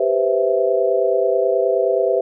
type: chord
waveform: sine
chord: C major seventh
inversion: second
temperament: equal with one note detuned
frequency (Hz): 393.4 / 493.9 / 523.3 / 659.3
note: G4 / B4 / C5 / E5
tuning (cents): +6 / 0 / 0 / 0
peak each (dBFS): -20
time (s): 0-2.21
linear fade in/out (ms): 5
effects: none